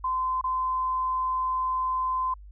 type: tone with dropouts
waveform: sine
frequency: 1030 Hz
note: C6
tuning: 28 cents flat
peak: -24 dBFS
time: 0.04-2.34 s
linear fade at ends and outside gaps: 5 ms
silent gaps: 0.413-0.44 s
effects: added 50 Hz sine -43 dBFS peak until 2.51 s